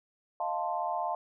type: chord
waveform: sine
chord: F dominant seventh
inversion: third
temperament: equal with one note detuned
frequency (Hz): 622.3 / 698.5 / 882.5 / 1046.5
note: Eb5 / F5 / A5 / C6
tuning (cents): 0 / 0 / +5 / 0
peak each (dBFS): -38 / -33 / -34 / -37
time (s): 0.4-1.15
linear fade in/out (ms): 2
effects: none